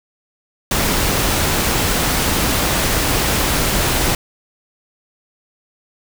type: noise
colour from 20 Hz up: pink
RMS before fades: -17 dBFS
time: 0.71-4.15 s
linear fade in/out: 2 ms
effects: none